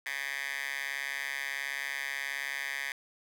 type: tone with high-pass filter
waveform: 10% pulse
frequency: 138.59 Hz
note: C#3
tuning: in tune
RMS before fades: -36 dBFS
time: 0.06-2.92 s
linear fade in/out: 2 ms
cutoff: 1800 Hz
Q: 3.9
effects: none